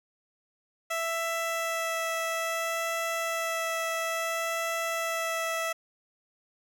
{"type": "tone with vibrato", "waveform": "15% pulse", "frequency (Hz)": 660, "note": "E5", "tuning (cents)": 2, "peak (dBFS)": -22, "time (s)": [0.9, 5.73], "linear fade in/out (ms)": 10, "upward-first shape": "sine", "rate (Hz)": 0.59, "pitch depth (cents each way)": 8, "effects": []}